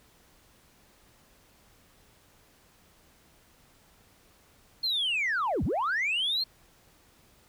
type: linear two-way sweep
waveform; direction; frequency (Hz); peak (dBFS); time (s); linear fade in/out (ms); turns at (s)
sine; down then up; 4300 to 48 to 4300; -24; 4.83-6.44; 10; 5.64
effects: tanh soft clip ceiling -23 dBFS + pink hiss -61 dBFS RMS until 7.48 s